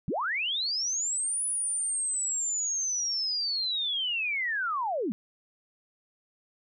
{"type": "linear two-way sweep", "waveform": "sine", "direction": "up then down", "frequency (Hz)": [113, 9956, 188.2], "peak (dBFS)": -27, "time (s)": [0.08, 5.12], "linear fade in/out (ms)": 0, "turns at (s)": 1.44, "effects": []}